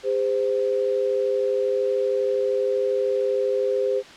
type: tone pair together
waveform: sine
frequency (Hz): 404.1 / 516.9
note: G#4 / C5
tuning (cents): -47 / -21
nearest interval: major third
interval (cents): 426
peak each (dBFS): -23 / -22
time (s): 0.03-4.03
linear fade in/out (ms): 50
effects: white hiss -43 dBFS RMS until 4.16 s + low-pass 4000 Hz 12 dB/octave